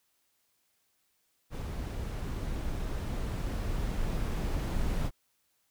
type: noise with level ramp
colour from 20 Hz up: brown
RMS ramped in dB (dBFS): -36 to -30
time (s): 1.5-5.11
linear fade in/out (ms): 50
effects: white hiss -74 dBFS RMS until 5.7 s